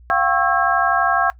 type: tone cluster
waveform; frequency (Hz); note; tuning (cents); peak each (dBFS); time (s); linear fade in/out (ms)
sine; 696 / 768 / 1094 / 1319 / 1620; F5 / G5 / C#6 / E6 / G#6; -6 / -36 / -23 / +1 / -43; -21; 0.1-1.3; 0
effects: noise-tail reverb RT60 0.1 s tail -19 dB re dry + added 60 Hz sine -42 dBFS peak until 1.39 s